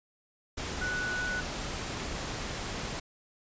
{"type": "tone in noise", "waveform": "sine", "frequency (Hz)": 1480, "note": "F#6", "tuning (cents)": 0, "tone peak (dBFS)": -31, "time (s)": [0.81, 1.41], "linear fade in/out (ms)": 10, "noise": "pink", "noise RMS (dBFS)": -36, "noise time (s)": [0.57, 3], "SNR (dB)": 2, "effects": ["resampled to 16000 Hz"]}